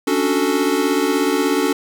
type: chord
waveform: square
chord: D major seventh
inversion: third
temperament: equal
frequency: 277.2 / 293.7 / 370 / 440 Hz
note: C#4 / D4 / F#4 / A4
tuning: 0 / 0 / 0 / 0 cents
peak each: -22 dBFS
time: 0.07-1.73 s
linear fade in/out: 5 ms
effects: none